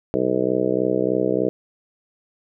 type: harmonic tone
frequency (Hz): 63.3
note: B1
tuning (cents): +43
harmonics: 2 / 3 / 4 / 5 / 6 / 7 / 8 / 9 / 10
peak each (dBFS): -34 / -28 / -34 / -24 / -25 / -23 / -25 / -34 / -29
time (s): 0.14-1.49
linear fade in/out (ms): 0
effects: none